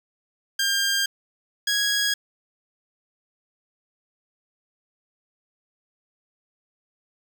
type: tone pair in turn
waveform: 15% pulse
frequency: 1600 / 1655.5 Hz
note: G6 / G#6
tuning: +35 / -6 cents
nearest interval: minor second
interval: 59 cents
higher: second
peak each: -14 dBFS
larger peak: neither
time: 0.59-1.06 / 1.67-2.14 s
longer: neither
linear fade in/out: 5 ms
effects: none